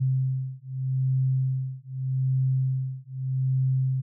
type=beating tone pair; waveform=sine; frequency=130.81 / 131.63 Hz; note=C3 / C3; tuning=0 / +11 cents; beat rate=0.82 Hz; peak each=-26 dBFS; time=0-4.02 s; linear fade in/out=20 ms; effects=none